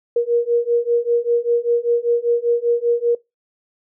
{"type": "beating tone pair", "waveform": "sine", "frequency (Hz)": [471, 476.1], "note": ["A#4", "A#4"], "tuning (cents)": [18, 37], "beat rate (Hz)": 5.1, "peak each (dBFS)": -18, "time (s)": [0.16, 3.15], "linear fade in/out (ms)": 5, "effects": ["noise-tail reverb RT60 0.2 s tail -22 dB re dry"]}